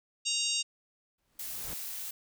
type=harmonic tone; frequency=932.3 Hz; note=A#5; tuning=in tune; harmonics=3 / 4 / 5 / 6 / 7 / 8 / 9; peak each=-34 / -35 / -36 / -37 / -37 / -38 / -39 dBFS; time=0.25-0.63 s; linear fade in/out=20 ms
type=noise with exponential growth; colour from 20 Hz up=pink; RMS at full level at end=-42 dBFS; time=1.18-1.74 s; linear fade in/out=5 ms; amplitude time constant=120 ms
type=noise; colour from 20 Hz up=blue; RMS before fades=-39 dBFS; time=1.39-2.11 s; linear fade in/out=5 ms
effects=none